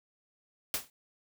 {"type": "noise with exponential decay", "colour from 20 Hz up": "white", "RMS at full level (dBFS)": -28, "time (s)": [0.74, 0.9], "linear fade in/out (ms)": 1, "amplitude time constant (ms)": 33, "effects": []}